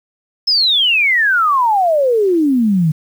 sine exponential sweep, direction down, 5274 to 149.9 Hz, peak -10 dBFS, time 0.47-2.92 s, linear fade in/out 10 ms, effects 7-bit

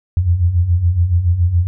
sine beating tone pair, 82.41 / 89.51 Hz, E2 / F2, 0 / +43 cents, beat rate 7.1 Hz, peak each -18 / -12 dBFS, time 0.17-1.67 s, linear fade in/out 0 ms, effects none

